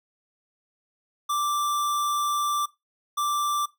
square tone bursts at uneven times, 1174.7 Hz, D6, in tune, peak -24 dBFS, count 2, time 1.29-2.66 / 3.17-3.66 s, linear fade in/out 10 ms, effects noise-tail reverb RT60 0.2 s tail -19 dB re dry

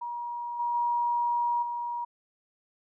sine tone with level steps, 954 Hz, A#5, 40 cents sharp, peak -32 / -26 / -24 / -30 dBFS, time 0.01-2.05 s, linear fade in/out 10 ms, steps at 0.59 / 0.74 / 1.62 s, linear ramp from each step 10 ms, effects none

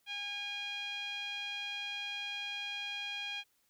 5% pulse tone with low-pass filter, 815 Hz, G#5, 33 cents flat, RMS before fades -40 dBFS, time 0.06-3.44 s, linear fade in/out 50 ms, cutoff 2900 Hz, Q 8.4, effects white hiss -74 dBFS RMS until 3.69 s

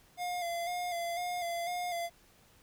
square tone with vibrato, 698.5 Hz, F5, in tune, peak -34 dBFS, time 0.17-2.1 s, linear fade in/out 50 ms, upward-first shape square, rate 2 Hz, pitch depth 35 cents each way, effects pink hiss -63 dBFS RMS until 2.62 s

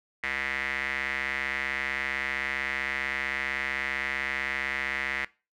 square tone with band-pass filter, 67.8 Hz, C#2, 38 cents flat, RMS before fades -31 dBFS, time 0.23-5.25 s, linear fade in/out 5 ms, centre 2000 Hz, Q 6, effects noise-tail reverb RT60 0.3 s tail -20 dB re dry

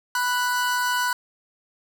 45% pulse tone pair together, 987.8 / 1480 Hz, B5 / F#6, 0 / 0 cents, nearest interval perfect fifth, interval 700 cents, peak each -24 dBFS, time 0.15-1.13 s, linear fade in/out 2 ms, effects none

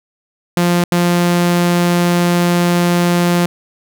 sawtooth tone bursts at uneven times, 174.61 Hz, F3, in tune, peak -7 dBFS, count 2, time 0.57-0.84 / 0.92-3.46 s, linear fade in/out 2 ms, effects none

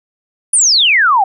sine exponential sweep, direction down, 9956 to 740 Hz, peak -7 dBFS, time 0.53-1.24 s, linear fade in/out 5 ms, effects none

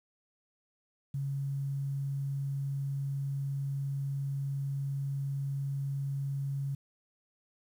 sine tone with quantisation, 138.59 Hz, C#3, in tune, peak -31 dBFS, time 1.14-6.75 s, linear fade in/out 5 ms, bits 10, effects none

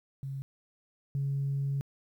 sine tone pair in turn, 136.2 / 138.82 Hz, C#3 / C#3, -30 / +3 cents, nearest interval unison, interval 33 cents, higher second, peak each -34 / -27 dBFS, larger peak second, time 0.23-0.42 / 1.15-1.81 s, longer second, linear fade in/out 0 ms, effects tanh soft clip ceiling -24 dBFS + 11-bit

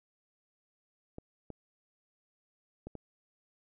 clicks, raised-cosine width 2 ms, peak -29 dBFS, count 4, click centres 1.184 / 1.503 / 2.87 / 2.953 s, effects none

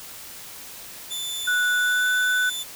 sawtooth tone, 3516 Hz, A7, 2 cents flat, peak -25 dBFS, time 1.1-2.64 s, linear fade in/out 20 ms
sine tone with pitch glide, 1476 to 1494.9 Hz, F#6 to F#6, -5 to +17 cents, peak -19 dBFS, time 1.47-2.5 s, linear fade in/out 10 ms, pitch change +22 cents, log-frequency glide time 1.78-2.09 s
effects white hiss -40 dBFS RMS until 2.75 s

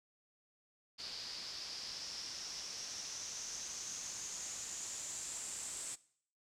white noise with low-pass filter sweep, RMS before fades -45 dBFS, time 0.98-5.96 s, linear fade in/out 20 ms, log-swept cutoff 4700 to 7900 Hz, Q 6.2, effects noise-tail reverb RT60 0.6 s tail -20 dB re dry

